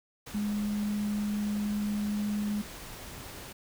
sine tone in noise, 207.7 Hz, G#3, in tune, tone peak -28 dBFS, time 0.34-2.62 s, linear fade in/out 10 ms, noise pink, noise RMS -44 dBFS, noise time 0.26-3.53 s, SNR +13 dB, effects none

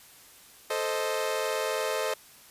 sawtooth chord, A diminished, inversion none, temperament equal, 440 / 523.3 / 622.3 Hz, A4 / C5 / Eb5, 0 / 0 / 0 cents, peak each -28 dBFS, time 0.7-2.14 s, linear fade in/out 5 ms, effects white hiss -53 dBFS RMS until 2.5 s + resampled to 32000 Hz

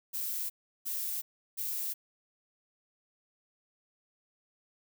violet noise bursts, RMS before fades -35 dBFS, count 3, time 0.13-1.94 s, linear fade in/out 20 ms, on 370 ms, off 350 ms, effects none

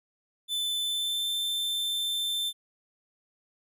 45% pulse tone with pitch glide, 3518 to 3553 Hz, A7 to A7, -1 to +16 cents, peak -27 dBFS, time 0.48-2.53 s, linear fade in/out 50 ms, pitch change +17 cents, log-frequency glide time 0.81-1.29 s, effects none

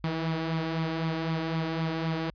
sawtooth tone with flanger, 162.1 Hz, E3, 29 cents flat, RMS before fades -30 dBFS, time 0.04-2.3 s, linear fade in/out 0 ms, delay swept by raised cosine 0.85 to 3.65 ms, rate 3.9 Hz, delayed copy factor +0.5, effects added 50 Hz sine -53 dBFS peak until 2.34 s + resampled to 11025 Hz

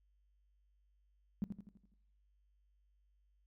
sine tone with echo, 202.2 Hz, G#3, 46 cents flat, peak -32 dBFS, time 1.42-1.44 s, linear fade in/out 0 ms, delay 83 ms, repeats 6, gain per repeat -6 dB, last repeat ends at 1.938 s, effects noise-tail reverb RT60 0.8 s tail -20 dB re dry + added 50 Hz sine -70 dBFS peak until 3.46 s

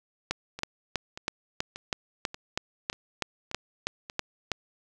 two click trains, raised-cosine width 0.2 ms, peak -10 / -21 dBFS, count 14 / 7, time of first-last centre 0.31-4.517 / 0.59-4.099 s, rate 3.09 / 1.71 Hz, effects none

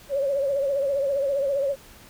sine tone with vibrato, 554.4 Hz, C#5, in tune, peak -21 dBFS, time 0.09-1.76 s, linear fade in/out 50 ms, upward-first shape triangle, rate 15 Hz, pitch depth 79 cents each way, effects pink hiss -49 dBFS RMS until 2.09 s

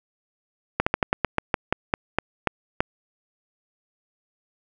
slowing click train, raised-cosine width 0.5 ms, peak -4 dBFS, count 13, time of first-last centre 0.8-2.805 s, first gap 65 ms, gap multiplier 1.16, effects none

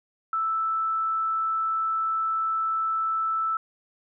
sine tone, 1318.5 Hz, E6, in tune, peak -23 dBFS, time 0.33-3.57 s, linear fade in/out 2 ms, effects none

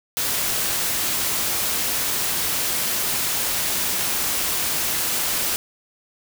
white noise, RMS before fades -23 dBFS, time 0.17-5.56 s, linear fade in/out 0 ms, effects none

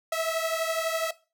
sawtooth beating tone pair, 646 / 658 Hz, E5 / E5, -35 / -3 cents, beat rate 12 Hz, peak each -25 / -25 dBFS, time 0.12-1.11 s, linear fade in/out 5 ms, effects noise-tail reverb RT60 0.3 s tail -18 dB re dry

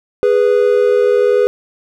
triangle tone pair together, 413.2 / 493.9 Hz, G#4 / B4, -9 / 0 cents, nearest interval minor third, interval 309 cents, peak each -10 dBFS, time 0.23-1.47 s, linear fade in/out 0 ms, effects none

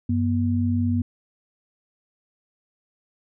sine tone pair together, 95.7 / 241.1 Hz, G2 / B3, -41 / -41 cents, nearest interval octave + major third, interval 1600 cents, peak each -22 dBFS, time 0.09-1.02 s, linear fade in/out 5 ms, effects none

